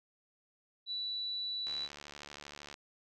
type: tone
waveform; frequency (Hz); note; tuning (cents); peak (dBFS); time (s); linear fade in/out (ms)
sine; 3951; B7; 0; -35; 0.86-1.89; 50
type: click train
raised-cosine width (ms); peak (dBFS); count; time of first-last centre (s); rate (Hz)
0.2; -29; 79; 1.67-2.741; 72.8
effects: none